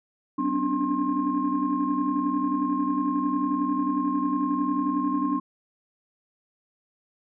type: tone cluster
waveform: sine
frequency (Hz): 192.4 / 255.4 / 283.5 / 294.6 / 1065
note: G3 / C4 / C#4 / D4 / C6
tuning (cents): -32 / -42 / +39 / +6 / +30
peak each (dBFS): -35 / -28 / -30 / -26 / -28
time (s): 0.38-5.4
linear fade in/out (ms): 10
effects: tanh soft clip ceiling -13 dBFS